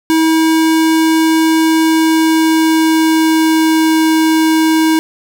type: tone with pitch glide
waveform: square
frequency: 321.1 to 318.7 Hz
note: E4 to D#4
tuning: -45 to +42 cents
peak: -9 dBFS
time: 0.1-4.99 s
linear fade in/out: 0 ms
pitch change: -13 cents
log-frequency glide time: 1.82-4.06 s
effects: none